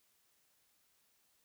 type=silence; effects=white hiss -74 dBFS RMS until 1.44 s